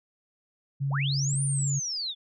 sine tone, 138.59 Hz, C#3, in tune, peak -25 dBFS, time 0.8-1.8 s, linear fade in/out 20 ms
sine linear two-way sweep, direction up then down, 378.7 to 9397 to 3391 Hz, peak -29 dBFS, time 0.9-2.15 s, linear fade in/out 50 ms, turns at 1.43 s
effects none

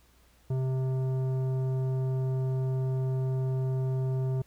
sine tone with tanh clipping, 130.81 Hz, C3, in tune, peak -28 dBFS, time 0.5-4.42 s, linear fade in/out 5 ms, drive 12 dB, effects added 60 Hz sine -61 dBFS peak until 4.46 s + pink hiss -64 dBFS RMS until 4.46 s

